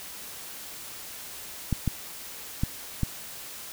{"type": "clicks", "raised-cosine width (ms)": 5, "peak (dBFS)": -12, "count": 4, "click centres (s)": [1.727, 1.877, 2.635, 3.033], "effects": ["white hiss -41 dBFS RMS until 3.72 s"]}